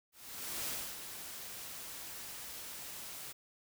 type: noise with ADSR envelope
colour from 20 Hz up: white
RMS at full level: -38 dBFS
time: 0.12-3.33 s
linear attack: 550 ms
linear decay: 280 ms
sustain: -8 dB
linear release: 16 ms
effects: none